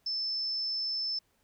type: tone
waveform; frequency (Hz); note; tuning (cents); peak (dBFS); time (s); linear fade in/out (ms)
sine; 5274; E8; 0; -30; 0.06-1.19; 5
effects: pink hiss -72 dBFS RMS until 1.43 s